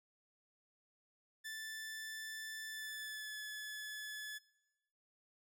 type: tone with pitch glide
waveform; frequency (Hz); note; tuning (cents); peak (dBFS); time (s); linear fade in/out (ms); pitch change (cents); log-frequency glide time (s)
sawtooth; 1760 to 1716.8; A6 to A6; 0 to -43; -40; 1.44-4.39; 20; -43; 2.68-3.38
effects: noise-tail reverb RT60 1.0 s tail -20 dB re dry